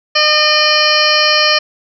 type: harmonic tone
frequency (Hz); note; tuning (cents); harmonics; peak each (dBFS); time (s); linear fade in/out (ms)
607; D#5; -43; 1 / 2 / 3 / 4 / 5 / 7 / 8 / 9; -17 / -17 / -17 / -17 / -17 / -17 / -17 / -17; 0.15-1.59; 10
effects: none